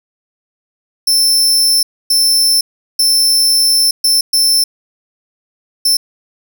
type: tone bursts at uneven times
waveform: sawtooth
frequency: 5330 Hz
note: E8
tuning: 18 cents sharp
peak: -6 dBFS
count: 6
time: 1.07-1.83 / 2.1-2.61 / 2.99-3.91 / 4.04-4.21 / 4.33-4.64 / 5.85-5.97 s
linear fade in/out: 5 ms
effects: none